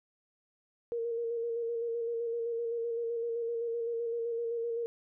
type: tone with vibrato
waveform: sine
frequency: 465.3 Hz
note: A#4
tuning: 3 cents flat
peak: -31 dBFS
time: 0.92-4.86 s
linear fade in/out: 0 ms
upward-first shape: square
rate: 7.8 Hz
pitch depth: 23 cents each way
effects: none